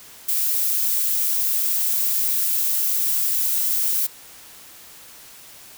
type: noise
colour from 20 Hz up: violet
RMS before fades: -21 dBFS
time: 0.28-4.07 s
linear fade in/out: 10 ms
effects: white hiss -44 dBFS RMS until 5.77 s